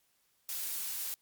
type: noise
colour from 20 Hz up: blue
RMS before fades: -37 dBFS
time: 0.49-1.14 s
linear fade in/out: 0 ms
effects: white hiss -73 dBFS RMS until 1.21 s + MP3 96 kbps